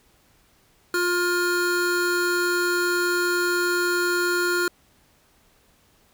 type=tone pair together; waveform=square; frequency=353.3 / 1415 Hz; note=F4 / F6; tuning=+20 / +22 cents; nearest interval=2 octaves; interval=2402 cents; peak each=-24 dBFS; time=0.94-4.68 s; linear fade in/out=2 ms; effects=pink hiss -60 dBFS RMS until 6.13 s